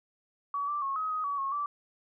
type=tone with pitch steps; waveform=sine; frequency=1135 / 1173 / 1093 / 1268 / 1255 / 1136 / 1091 / 1162 Hz; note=C#6 / D6 / C#6 / D#6 / D#6 / C#6 / C#6 / D6; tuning=+41 / -2 / -25 / +32 / +15 / +42 / -28 / -19 cents; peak=-29 dBFS; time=0.54-1.66 s; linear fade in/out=2 ms; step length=140 ms; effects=none